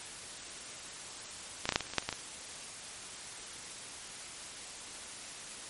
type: clicks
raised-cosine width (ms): 0.2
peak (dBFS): -15 / -9 / -13 / -7 / -18 / -30 / -30 / -22 / -8 / -27 / -14 / -18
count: 12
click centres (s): 1.655 / 1.691 / 1.723 / 1.759 / 1.807 / 1.868 / 1.901 / 1.936 / 1.983 / 2.025 / 2.09 / 2.127
effects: white hiss -45 dBFS RMS until 5.69 s + MP3 48 kbps